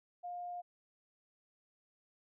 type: tone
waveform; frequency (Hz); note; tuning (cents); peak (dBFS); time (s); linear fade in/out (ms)
sine; 708; F5; +23; -40; 0.23-0.62; 20
effects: none